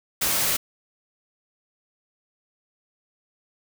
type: noise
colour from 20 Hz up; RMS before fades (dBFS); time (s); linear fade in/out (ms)
white; -23; 0.21-0.57; 10
effects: none